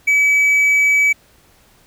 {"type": "tone", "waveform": "triangle", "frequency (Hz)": 2287, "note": "D7", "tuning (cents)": -47, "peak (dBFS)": -9, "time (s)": [0.07, 1.13], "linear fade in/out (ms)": 10, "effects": ["pink hiss -52 dBFS RMS until 1.86 s"]}